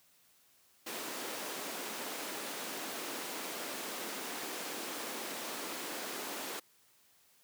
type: high-pass noise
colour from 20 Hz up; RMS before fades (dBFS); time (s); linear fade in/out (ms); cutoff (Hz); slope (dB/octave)
pink; -41; 0.86-6.6; 10; 250; 24
effects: white hiss -67 dBFS RMS until 7.43 s + high-pass 60 Hz 12 dB/octave